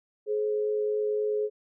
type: tone pair together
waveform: sine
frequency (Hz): 423.6 / 533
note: G#4 / C5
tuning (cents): +34 / +32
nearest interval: major third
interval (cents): 398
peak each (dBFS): -25 / -35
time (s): 0.26-1.5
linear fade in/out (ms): 50
effects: none